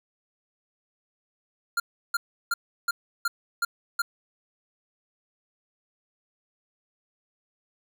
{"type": "tone bursts", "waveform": "square", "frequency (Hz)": 1396.9, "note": "F6", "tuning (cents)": 0, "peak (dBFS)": -23, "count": 7, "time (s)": [1.77, 4.02], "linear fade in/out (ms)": 5, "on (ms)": 30, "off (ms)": 340, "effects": []}